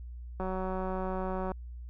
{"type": "click train", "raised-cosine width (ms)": 1, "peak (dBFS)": -22, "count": 210, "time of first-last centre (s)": [0.4, 1.518], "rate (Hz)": 187, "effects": ["added 60 Hz sine -40 dBFS peak until 1.89 s"]}